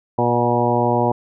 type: harmonic tone with a mistuned harmonic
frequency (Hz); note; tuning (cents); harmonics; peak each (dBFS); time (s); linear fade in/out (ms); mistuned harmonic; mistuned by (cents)
120; B2; -49; 1 / 2 / 3 / 4 / 5 / 6 / 7 / 8; -23 / -23 / -23 / -23 / -23 / -23 / -23 / -23; 0.18-1.12; 5; 6; +29
effects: none